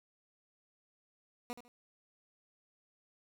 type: tone with echo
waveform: 15% pulse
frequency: 242.6 Hz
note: B3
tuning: 31 cents flat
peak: -32 dBFS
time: 1.5-1.53 s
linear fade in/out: 0 ms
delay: 75 ms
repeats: 2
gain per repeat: -11 dB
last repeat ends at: 1.68 s
effects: none